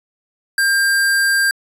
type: tone with sample-and-hold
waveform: sine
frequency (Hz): 1600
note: G6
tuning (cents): +35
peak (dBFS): -12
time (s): 0.58-1.51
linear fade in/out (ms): 2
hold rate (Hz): 6300
effects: resampled to 32000 Hz